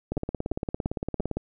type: two click trains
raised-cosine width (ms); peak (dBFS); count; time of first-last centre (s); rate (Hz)
2; -15 / -15; 23 / 4; 0.12-1.37 / 0.17-1.204; 17.6 / 2.9
effects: none